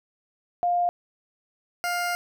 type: tone pair in turn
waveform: sine / 20% pulse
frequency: 704 / 704 Hz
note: F5 / F5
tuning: +14 / +14 cents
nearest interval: unison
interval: 0 cents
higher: neither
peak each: -20 dBFS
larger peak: neither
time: 0.63-0.89 / 1.84-2.15 s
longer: second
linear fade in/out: 0 ms
effects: none